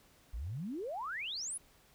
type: exponential sweep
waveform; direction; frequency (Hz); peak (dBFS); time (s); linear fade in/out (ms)
sine; up; 49.04 to 11170; -37; 0.33-1.58; 10
effects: pink hiss -65 dBFS RMS until 1.94 s